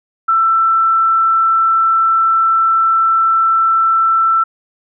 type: tone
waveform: sine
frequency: 1334 Hz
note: E6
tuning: 20 cents sharp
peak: -9 dBFS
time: 0.28-4.44 s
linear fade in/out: 10 ms
effects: none